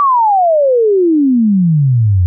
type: exponential sweep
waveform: sine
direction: down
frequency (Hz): 1174.7 to 85.6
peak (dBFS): -7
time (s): 0-2.26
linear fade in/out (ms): 0
effects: none